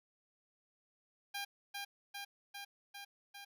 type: tone with echo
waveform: 10% pulse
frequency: 803 Hz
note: G5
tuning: 41 cents sharp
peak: -31 dBFS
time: 1.34-1.45 s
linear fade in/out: 10 ms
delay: 400 ms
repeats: 5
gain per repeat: -2 dB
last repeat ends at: 3.45 s
effects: none